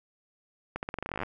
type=accelerating click train; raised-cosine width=0.5 ms; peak=-18 dBFS; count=17; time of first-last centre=0.76-1.234 s; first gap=69 ms; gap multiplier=0.87; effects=none